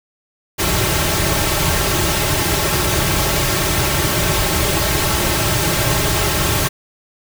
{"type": "noise with comb filter", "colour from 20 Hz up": "pink", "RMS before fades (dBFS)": -17, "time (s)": [0.58, 6.69], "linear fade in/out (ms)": 20, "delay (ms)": 4.1, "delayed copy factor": -0.7, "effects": []}